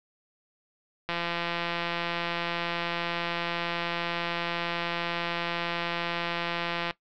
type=click train; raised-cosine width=0.3 ms; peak=-14 dBFS; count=996; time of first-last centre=1.09-6.909 s; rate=171 Hz; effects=noise-tail reverb RT60 0.1 s tail -18 dB re dry + low-pass 5000 Hz 12 dB/octave